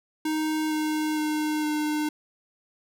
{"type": "tone with pitch steps", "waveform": "square", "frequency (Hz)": [311.1, 308.2, 305.4, 302.6], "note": ["D#4", "D#4", "D#4", "D#4"], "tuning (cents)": [0, -16, -32, -48], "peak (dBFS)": -25, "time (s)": [0.25, 2.09], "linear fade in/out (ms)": 5, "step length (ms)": 460, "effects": []}